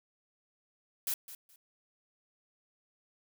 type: noise with echo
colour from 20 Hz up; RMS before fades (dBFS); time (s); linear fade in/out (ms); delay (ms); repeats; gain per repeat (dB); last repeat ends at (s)
blue; -33; 1.07-1.14; 2; 210; 2; -14; 1.56
effects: none